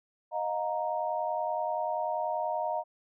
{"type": "chord", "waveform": "sine", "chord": "Eb suspended second", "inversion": "none", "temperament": "equal with one note detuned", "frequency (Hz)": [622.3, 712.7, 932.3], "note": ["Eb5", "F5", "Bb5"], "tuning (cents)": [0, 35, 0], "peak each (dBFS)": -33, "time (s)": [0.31, 2.84], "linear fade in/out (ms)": 50, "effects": []}